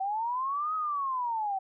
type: linear two-way sweep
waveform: sine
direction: up then down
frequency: 754 to 1277 to 754 Hz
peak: -28 dBFS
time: 0-1.59 s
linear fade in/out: 10 ms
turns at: 0.75 s
effects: none